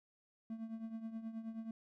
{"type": "tone with tremolo", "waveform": "triangle", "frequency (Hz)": 224.3, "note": "A3", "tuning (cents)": 34, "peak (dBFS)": -37, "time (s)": [0.5, 1.71], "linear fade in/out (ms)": 2, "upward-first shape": "triangle", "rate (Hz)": 9.4, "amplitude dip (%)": 75, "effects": []}